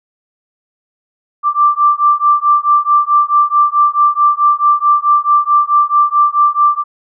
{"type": "beating tone pair", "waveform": "sine", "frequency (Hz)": [1174.7, 1179.3], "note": ["D6", "D6"], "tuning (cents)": [0, 7], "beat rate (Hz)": 4.6, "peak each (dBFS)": [-11, -11], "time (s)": [1.43, 6.84], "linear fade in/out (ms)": 50, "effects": []}